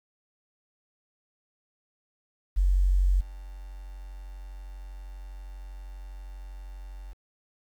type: tone with level steps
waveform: sine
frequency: 46.25 Hz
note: F#1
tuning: in tune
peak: -19 / -38 dBFS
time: 2.56-7.14 s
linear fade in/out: 20 ms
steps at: 3.2 s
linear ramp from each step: 10 ms
effects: 9-bit